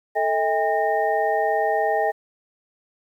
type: tone cluster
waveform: sine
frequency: 440 / 640 / 803 / 1844 Hz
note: A4 / D#5 / G5 / A#6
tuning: 0 / +49 / +41 / -19 cents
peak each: -25 / -23 / -22 / -29 dBFS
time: 0.15-2.12 s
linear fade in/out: 20 ms
effects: 9-bit